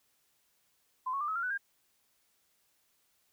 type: tone with pitch steps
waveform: sine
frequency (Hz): 1025 / 1104.9 / 1191.1 / 1284 / 1384.1 / 1492 / 1608.4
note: C6 / C#6 / D6 / E6 / F6 / F#6 / G6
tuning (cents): -36 / -6 / +24 / -46 / -16 / +14 / +44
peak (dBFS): -31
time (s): 1.06-1.578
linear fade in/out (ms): 10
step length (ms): 74
effects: white hiss -73 dBFS RMS until 3.32 s